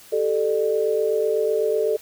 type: chord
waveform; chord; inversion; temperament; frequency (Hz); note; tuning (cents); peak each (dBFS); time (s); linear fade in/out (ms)
sine; G suspended second; none; equal with one note detuned; 392 / 440 / 600.4; G4 / A4 / D5; 0 / 0 / +38; -26 / -20 / -25; 0.12-1.97; 10
effects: white hiss -47 dBFS RMS until 2.01 s